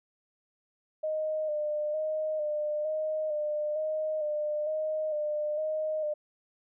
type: tone with vibrato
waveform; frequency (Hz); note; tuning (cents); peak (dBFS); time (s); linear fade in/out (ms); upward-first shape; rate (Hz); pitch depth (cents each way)
sine; 611; D#5; -32; -28; 1.03-6.14; 10; square; 1.1; 29
effects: none